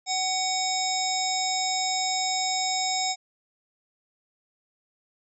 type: harmonic tone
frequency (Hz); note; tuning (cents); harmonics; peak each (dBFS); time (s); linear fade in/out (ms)
750; F#5; +23; 1 / 3 / 5 / 7 / 9 / 10; -28 / -33 / -33 / -30 / -35 / -33; 0.06-3.16; 50
effects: none